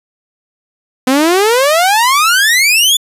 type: exponential sweep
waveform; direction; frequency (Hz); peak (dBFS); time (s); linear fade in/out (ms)
sawtooth; up; 250.2 to 3520; -4; 1.07-2.97; 5
effects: resampled to 32000 Hz